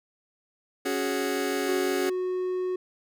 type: chord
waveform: sawtooth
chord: C# suspended fourth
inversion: none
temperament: just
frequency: 277.2 / 369.6 / 415.8 Hz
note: C#4 / F#4 / G#4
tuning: 0 / -2 / +2 cents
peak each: -26 dBFS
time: 0.85-2.1 s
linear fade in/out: 10 ms
type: tone with pitch glide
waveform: triangle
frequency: 370 to 367 Hz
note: F#4 to F#4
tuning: 0 to -14 cents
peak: -24 dBFS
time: 1.68-2.76 s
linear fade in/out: 5 ms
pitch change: -14 cents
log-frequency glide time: 1.92-2.18 s
effects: none